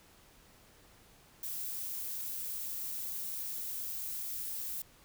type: noise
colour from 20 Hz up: violet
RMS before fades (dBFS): -39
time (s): 1.43-4.82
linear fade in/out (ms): 2
effects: pink hiss -61 dBFS RMS until 5.04 s